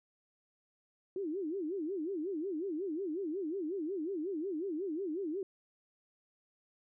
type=tone with vibrato; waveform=sine; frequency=347.1 Hz; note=F4; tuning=11 cents flat; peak=-34 dBFS; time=1.16-5.43 s; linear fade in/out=2 ms; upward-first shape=sine; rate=5.5 Hz; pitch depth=260 cents each way; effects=none